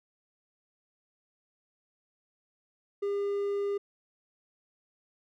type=tone; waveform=triangle; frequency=403 Hz; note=G4; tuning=48 cents sharp; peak=-26 dBFS; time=3.02-3.78 s; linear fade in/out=10 ms; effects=none